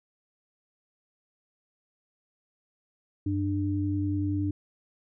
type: tone pair together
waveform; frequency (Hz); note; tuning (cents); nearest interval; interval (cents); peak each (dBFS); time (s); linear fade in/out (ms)
sine; 95.59 / 297.4; G2 / D4; -43 / +22; octave + minor sixth; 1965; -28; 3.26-4.51; 5
effects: none